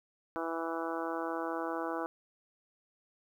harmonic tone, 164.81 Hz, E3, in tune, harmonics 2 / 3 / 4 / 5 / 6 / 7 / 8 / 9, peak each -38 / -40 / -41 / -42 / -43 / -43 / -44 / -45 dBFS, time 0.36-2.06 s, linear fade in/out 0 ms, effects 11-bit

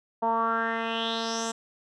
10% pulse tone with low-pass filter sweep, 227.4 Hz, A#3, 43 cents flat, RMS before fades -28 dBFS, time 0.22-1.52 s, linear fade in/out 10 ms, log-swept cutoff 820 to 7500 Hz, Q 5.1, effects none

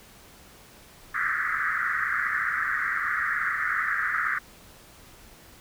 white band-pass noise, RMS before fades -27 dBFS, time 1.14-4.39 s, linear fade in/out 10 ms, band 1200 to 2000 Hz, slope 96 dB/octave, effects pink hiss -51 dBFS RMS until 5.6 s

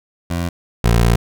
20% pulse tone pair in turn, 86.1 / 57.88 Hz, F2 / A#1, -24 / -12 cents, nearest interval perfect fifth, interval 688 cents, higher first, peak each -14 / -6 dBFS, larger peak second, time 0.3-0.49 / 0.84-1.16 s, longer second, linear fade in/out 5 ms, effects none

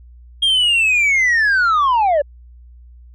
sine linear sweep, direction down, 3255 to 550 Hz, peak -9 dBFS, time 0.42-2.22 s, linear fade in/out 10 ms, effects tanh soft clip ceiling -11 dBFS + added 60 Hz sine -39 dBFS peak until 3.14 s

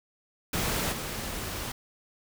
pink noise with level steps, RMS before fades -29 / -35 dBFS, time 0.53-1.72 s, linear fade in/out 5 ms, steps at 0.91 s, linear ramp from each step 20 ms, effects none

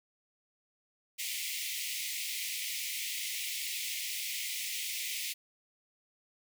pink high-pass noise, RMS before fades -37 dBFS, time 1.18-5.34 s, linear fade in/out 20 ms, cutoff 2000 Hz, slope 96 dB/octave, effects none

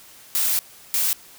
blue noise bursts at uneven times, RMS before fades -21 dBFS, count 2, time 0.35-0.59 / 0.94-1.13 s, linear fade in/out 0 ms, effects white hiss -47 dBFS RMS until 1.38 s

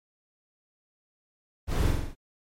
brown noise with echo, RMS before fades -25 dBFS, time 1.67-1.93 s, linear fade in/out 50 ms, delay 45 ms, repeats 5, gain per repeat -3 dB, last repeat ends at 2.155 s, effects MP3 64 kbps

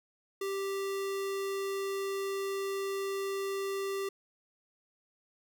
square tone, 392 Hz, G4, in tune, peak -33 dBFS, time 0.41-4.09 s, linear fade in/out 5 ms, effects none

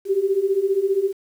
sine beating tone pair, 380 / 395 Hz, F#4 / G4, +46 / +13 cents, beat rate 15 Hz, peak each -22 / -19 dBFS, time 0.05-1.13 s, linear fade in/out 50 ms, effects 8-bit

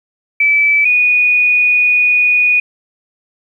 sine tone pair in turn, 2308 / 2467 Hz, D7 / D#7, -31 / -15 cents, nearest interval minor second, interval 116 cents, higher second, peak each -8 dBFS, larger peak neither, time 0.4-0.85 / 0.85-2.6 s, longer second, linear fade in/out 5 ms, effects 8-bit

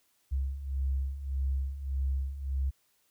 sine beating tone pair, 66.2 / 67.9 Hz, C2 / C#2, +21 / -35 cents, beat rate 1.7 Hz, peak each -35 / -30 dBFS, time 0.31-2.71 s, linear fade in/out 20 ms, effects white hiss -71 dBFS RMS until 3.1 s

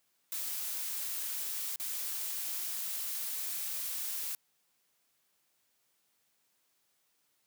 blue noise with dropouts, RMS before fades -37 dBFS, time 0.32-4.35 s, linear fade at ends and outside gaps 1 ms, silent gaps 1.76-1.798 s, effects white hiss -75 dBFS RMS until 7.46 s + high-pass 100 Hz 12 dB/octave

